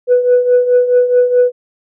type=tone with tremolo; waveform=sine; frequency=493.9 Hz; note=B4; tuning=in tune; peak=-3 dBFS; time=0.07-1.52 s; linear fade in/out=50 ms; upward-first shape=triangle; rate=4.7 Hz; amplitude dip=75%; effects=tanh soft clip ceiling -3 dBFS